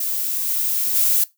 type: noise with level steps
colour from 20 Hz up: violet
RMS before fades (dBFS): -23 / -21 / -17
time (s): 0-1.24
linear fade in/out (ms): 5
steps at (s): 0.47 / 0.94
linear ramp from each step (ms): 20
effects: noise-tail reverb RT60 0.2 s tail -20 dB re dry